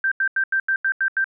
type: tone bursts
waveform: sine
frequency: 1568 Hz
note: G6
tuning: in tune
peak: -17 dBFS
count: 8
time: 0.04-1.243 s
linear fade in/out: 2 ms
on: 76 ms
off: 85 ms
effects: none